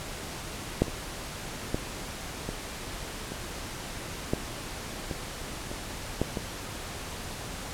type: clicks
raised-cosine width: 2 ms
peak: -7 / -23 / -13 / -18 / -23 / -11 / -19 / -23 / -11 / -16 dBFS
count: 10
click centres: 0.82 / 0.882 / 1.745 / 2.49 / 3.32 / 4.335 / 5.112 / 5.715 / 6.216 / 6.372 s
effects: pink hiss -38 dBFS RMS until 7.73 s + low-pass 11000 Hz 12 dB/octave